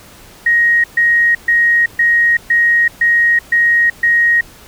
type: tone bursts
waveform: sine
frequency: 1879 Hz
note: A#6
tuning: 13 cents sharp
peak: -8 dBFS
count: 8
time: 0.46-4.41 s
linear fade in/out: 5 ms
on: 380 ms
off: 130 ms
effects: pink hiss -40 dBFS RMS until 4.67 s